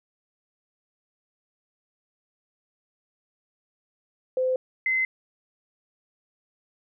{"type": "tone pair in turn", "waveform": "sine", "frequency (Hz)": [514, 2056], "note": ["C5", "C7"], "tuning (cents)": [-31, -31], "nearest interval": "2 octaves", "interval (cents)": 2400, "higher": "second", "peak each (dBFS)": -21, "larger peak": "neither", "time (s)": [[4.37, 4.56], [4.86, 5.05]], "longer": "neither", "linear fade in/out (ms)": 2, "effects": []}